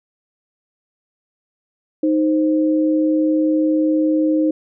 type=tone pair together; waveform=sine; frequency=311.5 / 523.3 Hz; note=D#4 / C5; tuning=+2 / 0 cents; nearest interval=major sixth; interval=898 cents; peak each=-14 / -22 dBFS; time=2.03-4.51 s; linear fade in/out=5 ms; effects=none